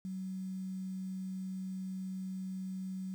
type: tone with quantisation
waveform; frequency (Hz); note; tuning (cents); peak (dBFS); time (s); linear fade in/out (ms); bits
sine; 188.3; F#3; +31; -37; 0.05-3.14; 0; 10
effects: none